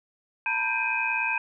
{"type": "tone cluster", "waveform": "sine", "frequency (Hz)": [902, 972, 1581, 2406, 2523], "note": ["A5", "B5", "G6", "D7", "D#7"], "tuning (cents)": [43, -28, 14, 41, 23], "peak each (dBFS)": [-32, -35, -31, -31, -27], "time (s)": [0.46, 1.38], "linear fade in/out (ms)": 2, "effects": []}